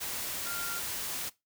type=tone in noise; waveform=sine; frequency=1393 Hz; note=F6; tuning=5 cents flat; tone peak=-38 dBFS; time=0.45-0.8 s; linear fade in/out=20 ms; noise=white; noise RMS=-36 dBFS; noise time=0-1.3 s; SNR=-5 dB; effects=noise-tail reverb RT60 0.2 s tail -19 dB re dry